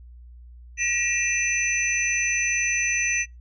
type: tone cluster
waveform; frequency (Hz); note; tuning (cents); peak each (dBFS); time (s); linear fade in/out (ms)
sine; 1916 / 2397 / 2655 / 6060; A#6 / D7 / E7 / F#8; +47 / +35 / +12 / +40; -27; 0.77-3.26; 50
effects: noise-tail reverb RT60 0.2 s tail -24 dB re dry + added 60 Hz sine -42 dBFS peak until 3.4 s